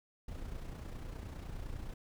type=noise with amplitude modulation; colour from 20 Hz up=brown; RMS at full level=-41 dBFS; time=0.28-1.94 s; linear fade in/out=5 ms; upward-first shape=sine; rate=29.8 Hz; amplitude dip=50%; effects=none